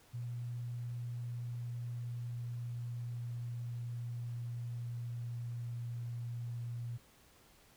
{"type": "tone with pitch glide", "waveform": "sine", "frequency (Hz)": [120.4, 118.95], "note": ["B2", "A#2"], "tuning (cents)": [-44, 35], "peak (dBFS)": -38, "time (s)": [0.13, 6.98], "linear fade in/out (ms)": 20, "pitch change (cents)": -21, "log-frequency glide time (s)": [0.59, 5.85], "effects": ["pink hiss -64 dBFS RMS until 7.76 s"]}